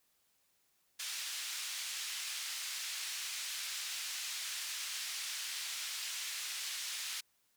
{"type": "band-pass noise", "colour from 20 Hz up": "white", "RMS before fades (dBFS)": -41, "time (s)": [0.99, 7.21], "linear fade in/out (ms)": 10, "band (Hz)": [2000, 6500], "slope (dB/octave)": 12, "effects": ["white hiss -75 dBFS RMS until 7.56 s"]}